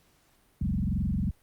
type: tone with frequency modulation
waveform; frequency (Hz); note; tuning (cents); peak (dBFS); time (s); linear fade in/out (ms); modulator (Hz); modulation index
sine; 132.8; C3; +26; -25; 0.61-1.31; 5; 22.4; 3.8
effects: pink hiss -65 dBFS RMS until 1.42 s + Opus 48 kbps